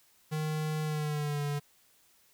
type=tone with pitch glide; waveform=square; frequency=154.6 to 145.08 Hz; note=D#3 to D3; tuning=-11 to -21 cents; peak=-31 dBFS; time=0.31-1.6 s; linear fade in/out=20 ms; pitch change=-110 cents; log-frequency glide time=0.83-1.42 s; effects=white hiss -65 dBFS RMS until 2.33 s